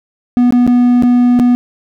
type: tone with dropouts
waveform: triangle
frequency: 244.8 Hz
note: B3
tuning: 15 cents flat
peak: -4 dBFS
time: 0.37-1.55 s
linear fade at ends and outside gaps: 0 ms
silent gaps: 0.507-0.524 / 0.666-0.676 / 1.024-1.034 / 1.391-1.398 s
effects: none